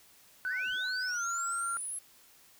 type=tone with pitch glide; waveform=sine; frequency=1505 to 1380.1 Hz; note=F#6 to F6; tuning=+29 to -21 cents; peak=-31 dBFS; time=0.45-1.77 s; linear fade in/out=0 ms; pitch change=-150 cents; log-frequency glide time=1.06-1.24 s
type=linear sweep; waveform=sine; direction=up; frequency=1451 to 11000 Hz; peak=-35 dBFS; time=0.46-1.99 s; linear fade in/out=5 ms
effects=tanh soft clip ceiling -26 dBFS + white hiss -60 dBFS RMS until 2.59 s